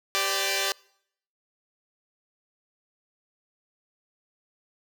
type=chord; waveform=5% pulse; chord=G suspended fourth; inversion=none; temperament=equal with one note detuned; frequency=392 / 510.1 / 587.3 Hz; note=G4 / C5 / D5; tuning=0 / -44 / 0 cents; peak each=-17 / -22 / -16 dBFS; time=0.15-0.72 s; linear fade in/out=0 ms; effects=noise-tail reverb RT60 0.7 s tail -25 dB re dry